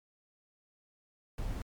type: noise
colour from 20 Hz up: brown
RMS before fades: -36 dBFS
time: 1.38-1.62 s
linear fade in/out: 2 ms
effects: MP3 96 kbps